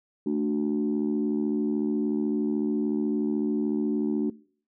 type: chord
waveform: sine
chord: D major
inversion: second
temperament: equal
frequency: 220 / 293.7 / 370 Hz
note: A3 / D4 / F#4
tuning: 0 / 0 / 0 cents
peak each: -27 / -26 / -29 dBFS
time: 0.26-4.3 s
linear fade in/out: 5 ms
effects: noise-tail reverb RT60 0.5 s tail -22 dB re dry + tanh soft clip ceiling -17 dBFS